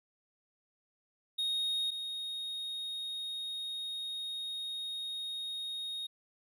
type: tone pair in turn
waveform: triangle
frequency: 3729 / 3729 Hz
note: A#7 / A#7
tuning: 0 / 0 cents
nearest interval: unison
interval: 0 cents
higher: neither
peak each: -29 / -35 dBFS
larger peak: first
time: 1.38-1.91 / 1.91-6.07 s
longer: second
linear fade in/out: 10 ms
effects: none